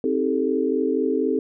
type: chord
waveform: sine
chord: A half-diminished seventh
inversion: first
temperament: just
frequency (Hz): 264 / 316.8 / 396 / 440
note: C4 / Eb4 / G4 / A4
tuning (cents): +16 / +31 / +18 / 0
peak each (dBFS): -24 / -26 / -25 / -24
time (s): 0.04-1.39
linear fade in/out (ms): 2
effects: none